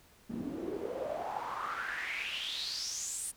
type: noise with band-pass filter sweep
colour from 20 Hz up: pink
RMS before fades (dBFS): -38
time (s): 0.29-3.32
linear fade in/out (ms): 20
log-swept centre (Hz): 220 to 9600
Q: 6.1
effects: pink hiss -62 dBFS RMS until 3.36 s